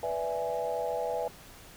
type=chord; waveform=sine; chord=E dominant seventh; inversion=second; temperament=equal; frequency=493.9 / 587.3 / 659.3 / 830.6 Hz; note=B4 / D5 / E5 / G#5; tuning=0 / 0 / 0 / 0 cents; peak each=-33 / -36 / -34 / -35 dBFS; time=0.03-1.28 s; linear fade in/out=2 ms; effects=tanh soft clip ceiling -19 dBFS + pink hiss -51 dBFS RMS until 1.76 s